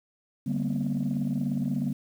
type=tone cluster; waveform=sine; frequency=145 / 194.2 / 231 / 250.8 Hz; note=D3 / G3 / A#3 / B3; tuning=-22 / -16 / -16 / +27 cents; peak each=-30 dBFS; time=0.46-1.93 s; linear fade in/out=10 ms; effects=tanh soft clip ceiling -20 dBFS + 9-bit